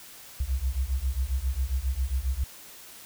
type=beating tone pair; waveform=sine; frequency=61.74 / 69.14 Hz; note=B1 / C#2; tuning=0 / -4 cents; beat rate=7.4 Hz; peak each=-28 dBFS; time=0.4-2.44 s; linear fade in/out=5 ms; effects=white hiss -47 dBFS RMS until 3.05 s